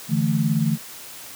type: chord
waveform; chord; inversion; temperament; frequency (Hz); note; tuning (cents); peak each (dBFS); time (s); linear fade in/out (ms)
sine; D suspended second; none; just; 146.83 / 165.19 / 220.2; D3 / E3 / A3; 0 / +4 / +2; -22; 0.08-0.78; 50
effects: white hiss -39 dBFS RMS until 1.35 s + high-pass 80 Hz 12 dB/octave